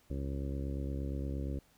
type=harmonic tone; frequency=68.6 Hz; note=C#2; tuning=17 cents flat; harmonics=1 / 2 / 3 / 4 / 5 / 6 / 7 / 8; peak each=-36 / -41 / -46 / -43 / -47 / -52 / -51 / -51 dBFS; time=0.1-1.59 s; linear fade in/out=5 ms; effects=pink hiss -67 dBFS RMS until 1.77 s